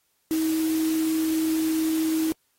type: tone in noise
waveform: sine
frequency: 318.6 Hz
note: D#4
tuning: 41 cents sharp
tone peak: -21 dBFS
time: 0.31-2.32 s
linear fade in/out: 0 ms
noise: white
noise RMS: -36 dBFS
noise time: 0.31-2.32 s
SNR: +12 dB
effects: white hiss -70 dBFS RMS until 2.58 s + AAC 48 kbps